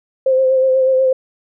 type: tone with vibrato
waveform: sine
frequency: 523.3 Hz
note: C5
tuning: in tune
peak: -10 dBFS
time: 0.26-1.13 s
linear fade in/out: 5 ms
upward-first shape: sine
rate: 8.2 Hz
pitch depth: 25 cents each way
effects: none